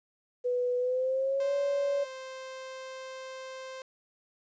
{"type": "tone with pitch glide", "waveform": "sine", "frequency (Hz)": [493.9, 564.1], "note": ["B4", "C#5"], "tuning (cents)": [0, 30], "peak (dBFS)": -26, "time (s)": [0.44, 2.05], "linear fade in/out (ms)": 20, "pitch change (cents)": 230, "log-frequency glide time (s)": [0.78, 1.54]}
{"type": "tone", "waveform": "sawtooth", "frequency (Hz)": 523.3, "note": "C5", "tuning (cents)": 0, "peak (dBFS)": -36, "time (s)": [1.4, 3.82], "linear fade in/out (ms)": 2}
{"effects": ["resampled to 16000 Hz", "11-bit"]}